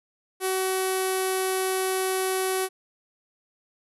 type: tone with low-pass filter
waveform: sawtooth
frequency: 377.1 Hz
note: F#4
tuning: 33 cents sharp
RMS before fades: -26 dBFS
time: 0.4-2.69 s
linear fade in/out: 50 ms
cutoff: 11000 Hz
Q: 4.9
effects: none